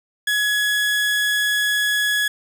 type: tone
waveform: 30% pulse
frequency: 1683 Hz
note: G#6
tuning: 23 cents sharp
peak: -15 dBFS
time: 0.27-2.28 s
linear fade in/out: 5 ms
effects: none